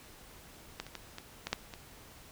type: clicks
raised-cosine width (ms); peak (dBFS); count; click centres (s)
0.2; -19 / -30 / -23 / -24 / -18 / -12 / -26; 7; 0.8 / 0.866 / 0.953 / 1.184 / 1.47 / 1.53 / 1.738
effects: pink hiss -54 dBFS RMS until 2.31 s